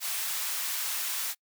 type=high-pass noise; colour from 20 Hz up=white; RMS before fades=-32 dBFS; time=0-1.35 s; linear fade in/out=50 ms; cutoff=980 Hz; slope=12 dB/octave; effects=noise-tail reverb RT60 0.1 s tail -26 dB re dry